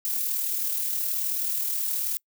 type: noise with amplitude modulation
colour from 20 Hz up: violet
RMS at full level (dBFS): -26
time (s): 0.05-2.17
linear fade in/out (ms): 0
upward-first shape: sine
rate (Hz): 38.8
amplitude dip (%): 35
effects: noise-tail reverb RT60 0.1 s tail -26 dB re dry